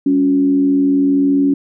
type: tone with frequency modulation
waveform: sine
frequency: 279.3 Hz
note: C#4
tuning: 13 cents sharp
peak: -10 dBFS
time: 0.06-1.54 s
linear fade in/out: 5 ms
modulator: 79.6 Hz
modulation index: 0.44
effects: none